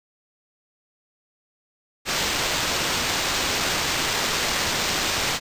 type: noise with sample-and-hold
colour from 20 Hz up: violet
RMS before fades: -24 dBFS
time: 2.05-5.4 s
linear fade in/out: 50 ms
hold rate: 11025 Hz
effects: resampled to 32000 Hz